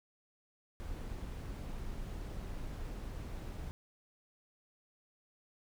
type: noise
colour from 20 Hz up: brown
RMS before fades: -42 dBFS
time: 0.8-3.71 s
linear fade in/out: 0 ms
effects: none